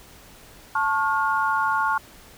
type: tone cluster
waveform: sine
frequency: 880 / 1096 / 1421 Hz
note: A5 / C#6 / F6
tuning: 0 / -20 / +30 cents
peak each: -24 dBFS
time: 0.75-1.98 s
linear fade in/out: 5 ms
effects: pink hiss -48 dBFS RMS until 2.37 s